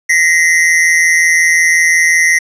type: tone pair together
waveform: square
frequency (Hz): 1884.5 / 2050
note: A#6 / C7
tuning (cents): +18 / -36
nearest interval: minor second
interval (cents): 146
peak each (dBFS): -11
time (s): 0.09-2.39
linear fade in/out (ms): 10
effects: resampled to 22050 Hz + 7-bit